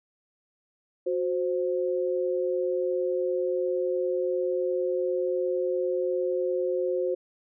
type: tone pair together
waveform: sine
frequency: 366.1 / 523.3 Hz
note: F#4 / C5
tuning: -18 / 0 cents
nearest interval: tritone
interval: 618 cents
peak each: -27 dBFS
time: 1.06-7.15 s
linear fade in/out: 10 ms
effects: none